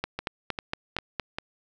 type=two click trains; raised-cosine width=0.3 ms; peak=-12 / -15 dBFS; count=6 / 4; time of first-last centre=0.04-1.197 / 0.19-1.385 s; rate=4.32 / 2.51 Hz; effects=none